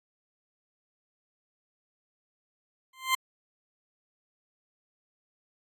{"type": "tone with exponential growth", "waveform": "20% pulse", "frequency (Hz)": 1044, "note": "C6", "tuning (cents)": -4, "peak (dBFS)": -15, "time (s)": [2.93, 3.15], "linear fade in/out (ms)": 5, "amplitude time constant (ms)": 47, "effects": ["AAC 64 kbps"]}